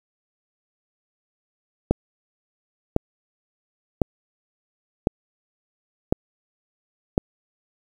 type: click train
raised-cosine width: 2 ms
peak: -3 dBFS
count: 6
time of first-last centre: 1.91-7.179 s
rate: 0.949 Hz
effects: 7-bit